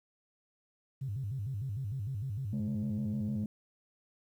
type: tone with vibrato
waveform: sine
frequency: 116.5 Hz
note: A#2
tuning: 1 cent flat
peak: -33 dBFS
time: 1.01-3.45 s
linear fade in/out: 10 ms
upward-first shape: square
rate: 6.6 Hz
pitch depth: 250 cents each way
type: tone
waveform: sine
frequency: 211.3 Hz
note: G#3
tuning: 30 cents sharp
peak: -31 dBFS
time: 2.53-3.46 s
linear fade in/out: 2 ms
effects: tanh soft clip ceiling -28 dBFS + 11-bit